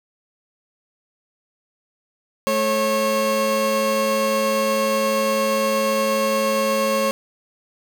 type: tone pair together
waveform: 30% pulse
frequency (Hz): 216.3 / 545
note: A3 / C#5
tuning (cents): -29 / -29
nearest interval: octave + major third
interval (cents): 1600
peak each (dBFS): -22 / -16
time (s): 2.47-7.11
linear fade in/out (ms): 0
effects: none